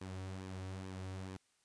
sawtooth tone with flanger, 94.3 Hz, F#2, 33 cents sharp, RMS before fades -45 dBFS, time 0.01-1.37 s, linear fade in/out 5 ms, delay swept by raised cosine 1.4 to 4.9 ms, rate 2.3 Hz, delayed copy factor -0.5, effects white hiss -75 dBFS RMS until 1.64 s + resampled to 22050 Hz

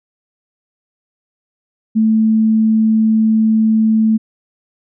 sine tone, 220 Hz, A3, in tune, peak -9 dBFS, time 1.95-4.18 s, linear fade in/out 20 ms, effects none

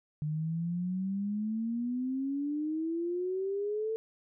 sine exponential sweep, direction up, 149.5 to 448.8 Hz, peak -30 dBFS, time 0.22-3.96 s, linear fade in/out 0 ms, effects none

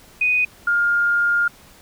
sine tone pair in turn, 2489 / 1411.1 Hz, D#7 / F6, 0 / +17 cents, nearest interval minor seventh, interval 983 cents, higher first, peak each -15 dBFS, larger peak neither, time 0.21-0.45 / 0.67-1.48 s, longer second, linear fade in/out 5 ms, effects pink hiss -48 dBFS RMS until 1.81 s

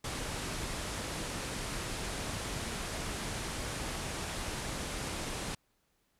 pink low-pass noise, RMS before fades -38 dBFS, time 0.04-5.55 s, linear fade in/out 5 ms, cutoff 11000 Hz, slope 48 dB/octave, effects pink hiss -75 dBFS RMS until 6.19 s

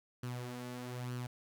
sawtooth tone with flanger, 123.7 Hz, B2, 3 cents sharp, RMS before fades -42 dBFS, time 0.23-1.27 s, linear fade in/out 5 ms, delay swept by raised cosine 0.67 to 4.67 ms, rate 1.1 Hz, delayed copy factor +0.55, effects 12-bit

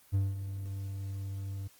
triangle tone with ADSR envelope, 97.7 Hz, G2, 5 cents flat, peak -22 dBFS, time 0.12-1.68 s, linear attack 28 ms, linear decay 200 ms, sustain -11 dB, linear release 11 ms, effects white hiss -61 dBFS RMS until 1.79 s + Opus 24 kbps

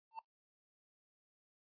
triangle tone with exponential growth, 898 Hz, A5, 35 cents sharp, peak -36 dBFS, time 0.11-0.19 s, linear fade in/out 2 ms, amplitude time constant 17 ms, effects noise-tail reverb RT60 0.1 s tail -17 dB re dry + resampled to 11025 Hz

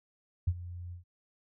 sine tone with ADSR envelope, 88 Hz, F2, 14 cents sharp, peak -22 dBFS, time 0.47-1.04 s, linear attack 9 ms, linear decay 52 ms, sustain -17 dB, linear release 120 ms, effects none

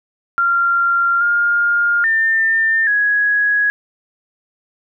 sine tone with pitch steps, 1384 / 1412 / 1799 / 1668 Hz, F6 / F6 / A6 / G#6, -16 / +19 / +38 / +7 cents, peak -12 dBFS, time 0.38-3.7 s, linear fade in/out 0 ms, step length 830 ms, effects none

